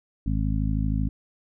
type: harmonic tone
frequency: 52.9 Hz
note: G#1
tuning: 33 cents sharp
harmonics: 1 / 2 / 3 / 4 / 5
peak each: -25 / -28 / -30 / -31 / -32 dBFS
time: 0.26-1.09 s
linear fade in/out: 5 ms
effects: none